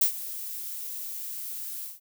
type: noise with ADSR envelope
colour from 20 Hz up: violet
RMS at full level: -20 dBFS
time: 0.01-2 s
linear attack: 6 ms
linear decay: 97 ms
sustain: -16 dB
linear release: 170 ms
effects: none